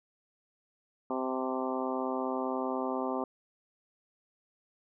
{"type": "harmonic tone with a mistuned harmonic", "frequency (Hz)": 130.1, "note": "C3", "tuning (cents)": -9, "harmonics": [2, 3, 4, 5, 6, 7, 8, 9], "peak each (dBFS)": [-35, -37, -38, -39, -40, -40, -41, -42], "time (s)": [1.1, 3.24], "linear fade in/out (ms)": 2, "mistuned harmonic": 7, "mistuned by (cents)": -30, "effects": []}